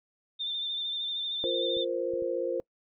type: tone with vibrato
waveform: sine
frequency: 3583 Hz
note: A7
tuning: 31 cents sharp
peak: -30 dBFS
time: 0.39-1.85 s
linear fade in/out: 20 ms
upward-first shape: sine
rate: 13 Hz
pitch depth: 33 cents each way
type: chord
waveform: sine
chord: F suspended fourth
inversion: none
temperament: equal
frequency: 349.2 / 466.2 / 523.3 Hz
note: F4 / Bb4 / C5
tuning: 0 / 0 / 0 cents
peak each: -33 / -33 / -31 dBFS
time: 1.44-2.6 s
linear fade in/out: 0 ms
type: clicks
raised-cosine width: 3 ms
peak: -36 dBFS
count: 3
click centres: 1.769 / 2.137 / 2.223 s
effects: noise-tail reverb RT60 0.1 s tail -25 dB re dry